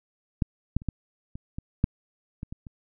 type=clicks; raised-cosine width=5 ms; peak=-10 / -11 / -30 / -15 / -25 / -21 / -8 / -22 / -24 / -29 dBFS; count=10; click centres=0.422 / 0.766 / 0.819 / 0.887 / 1.355 / 1.585 / 1.841 / 2.431 / 2.525 / 2.668 s; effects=none